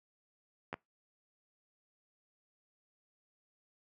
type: clicks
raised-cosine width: 0.5 ms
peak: -23 dBFS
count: 2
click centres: 0.729 / 0.741 s
effects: noise-tail reverb RT60 0.2 s tail -25 dB re dry + high-pass 100 Hz 12 dB/octave